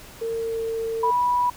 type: tone with pitch glide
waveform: sine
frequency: 456.1 to 452.2 Hz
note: A#4 to A4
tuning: -38 to +47 cents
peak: -24 dBFS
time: 0.21-1.11 s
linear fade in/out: 10 ms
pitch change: -15 cents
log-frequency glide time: 0.33-0.65 s
type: tone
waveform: sine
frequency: 980 Hz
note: B5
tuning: 14 cents flat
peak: -18 dBFS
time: 1.03-1.5 s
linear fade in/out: 5 ms
effects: pink hiss -44 dBFS RMS until 1.56 s

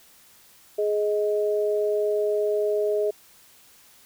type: tone pair together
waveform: sine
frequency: 418.5 / 627 Hz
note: G#4 / D#5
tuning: +13 / +13 cents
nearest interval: perfect fifth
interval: 700 cents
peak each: -22 / -26 dBFS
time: 0.78-3.11 s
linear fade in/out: 10 ms
effects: white hiss -54 dBFS RMS until 4.05 s

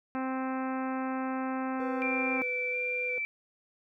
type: harmonic tone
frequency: 261.6 Hz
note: C4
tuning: in tune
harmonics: 1 / 2 / 3 / 4 / 5 / 6 / 7 / 8 / 9 / 10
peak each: -32 / -40 / -38 / -41 / -42 / -45 / -50 / -51 / -53 / -53 dBFS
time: 0.15-2.42 s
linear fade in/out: 0 ms
type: tone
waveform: triangle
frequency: 496.7 Hz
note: B4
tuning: 10 cents sharp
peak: -34 dBFS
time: 1.8-3.18 s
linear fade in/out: 0 ms
type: tone with vibrato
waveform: sine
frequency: 2349 Hz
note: D7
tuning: in tune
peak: -30 dBFS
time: 2.02-3.25 s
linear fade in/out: 0 ms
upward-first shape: square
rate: 1.4 Hz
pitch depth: 15 cents each way
effects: none

